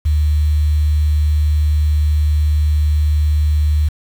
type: tone with quantisation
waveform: sine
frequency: 75.3 Hz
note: D2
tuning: 44 cents sharp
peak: -11 dBFS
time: 0.05-3.89 s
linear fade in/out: 10 ms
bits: 6
effects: none